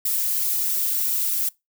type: noise with flanger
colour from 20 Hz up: violet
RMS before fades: -23 dBFS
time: 0.05-1.49 s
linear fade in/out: 5 ms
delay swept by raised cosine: 1.8 to 3.1 ms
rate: 1.9 Hz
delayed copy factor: -0.65
effects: noise-tail reverb RT60 0.2 s tail -23 dB re dry